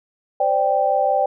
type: chord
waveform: sine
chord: C suspended second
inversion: none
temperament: just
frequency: 523.3 / 588.7 / 784.9 Hz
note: C5 / D5 / G5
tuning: 0 / +4 / +2 cents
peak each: -22 / -20 / -18 dBFS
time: 0.4-1.26 s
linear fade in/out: 5 ms
effects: none